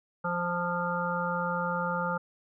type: harmonic tone with a mistuned harmonic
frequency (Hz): 174.61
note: F3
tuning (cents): 0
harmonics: 1 / 3 / 5 / 7 / 8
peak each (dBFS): -34 / -34 / -34 / -34 / -34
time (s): 0.24-2.18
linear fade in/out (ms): 10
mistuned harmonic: 5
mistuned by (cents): +20
effects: none